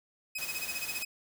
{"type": "tone with tremolo", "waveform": "sawtooth", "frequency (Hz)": 2530, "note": "D#7", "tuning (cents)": 28, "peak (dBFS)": -29, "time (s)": [0.35, 1.05], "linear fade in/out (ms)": 5, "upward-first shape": "sine", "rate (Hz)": 15, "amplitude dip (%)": 100}
{"type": "noise", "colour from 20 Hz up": "white", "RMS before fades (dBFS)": -40, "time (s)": [0.38, 1.03], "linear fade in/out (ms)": 5}
{"effects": []}